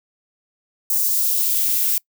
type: noise with high-pass filter sweep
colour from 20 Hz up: violet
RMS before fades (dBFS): -19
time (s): 0.9-1.98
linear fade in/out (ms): 2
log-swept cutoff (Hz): 6600 to 1400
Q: 1.1
effects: noise-tail reverb RT60 0.1 s tail -25 dB re dry